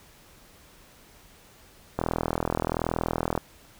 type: click train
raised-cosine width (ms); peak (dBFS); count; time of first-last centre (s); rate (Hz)
1; -11; 58; 1.99-3.377; 41.1
effects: pink hiss -54 dBFS RMS until 3.79 s